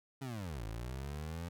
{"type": "linear two-way sweep", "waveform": "25% pulse", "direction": "down then up", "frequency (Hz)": [140, 52.4, 87.4], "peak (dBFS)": -36, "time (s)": [0.21, 1.49], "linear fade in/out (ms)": 10, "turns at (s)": 0.64, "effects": []}